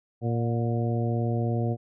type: harmonic tone with a mistuned harmonic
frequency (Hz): 116.7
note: A#2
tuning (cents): +2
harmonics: 1 / 2 / 3 / 4 / 5 / 6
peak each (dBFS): -25 / -31 / -34 / -35 / -37 / -37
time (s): 0.21-1.77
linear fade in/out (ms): 50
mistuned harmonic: 6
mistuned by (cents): +44
effects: none